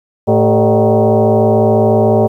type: tone with frequency modulation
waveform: sine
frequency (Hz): 110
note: A2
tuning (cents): 0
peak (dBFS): -7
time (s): 0.27-2.28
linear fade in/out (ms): 20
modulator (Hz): 166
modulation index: 3.8
effects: 8-bit